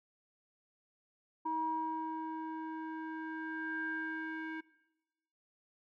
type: tone with low-pass filter sweep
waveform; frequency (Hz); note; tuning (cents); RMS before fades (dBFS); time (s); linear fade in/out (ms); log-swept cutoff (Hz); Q
square; 318.7; D#4; +42; -39; 1.45-4.61; 10; 920 to 1900; 9.1
effects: noise-tail reverb RT60 1.0 s tail -21 dB re dry